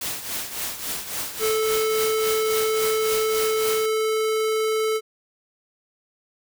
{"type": "noise with tremolo", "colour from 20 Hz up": "white", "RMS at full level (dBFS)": -27, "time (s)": [0.01, 3.86], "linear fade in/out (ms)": 5, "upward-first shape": "triangle", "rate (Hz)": 3.6, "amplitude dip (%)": 70}
{"type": "tone", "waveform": "square", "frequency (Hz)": 437.4, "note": "A4", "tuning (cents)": -10, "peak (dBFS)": -21, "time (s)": [1.39, 5.01], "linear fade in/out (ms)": 50}
{"effects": []}